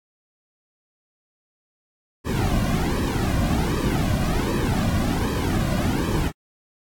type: noise with flanger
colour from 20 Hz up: brown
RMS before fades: -22 dBFS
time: 2.24-6.32 s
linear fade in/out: 50 ms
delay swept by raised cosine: 1.4 to 2.33 ms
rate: 1.3 Hz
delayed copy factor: -0.85
effects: AAC 64 kbps